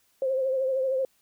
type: tone with vibrato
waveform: sine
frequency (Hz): 527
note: C5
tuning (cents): +12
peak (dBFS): -23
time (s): 0.22-1.05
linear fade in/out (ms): 2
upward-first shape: triangle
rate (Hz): 13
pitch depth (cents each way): 54
effects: white hiss -67 dBFS RMS until 1.21 s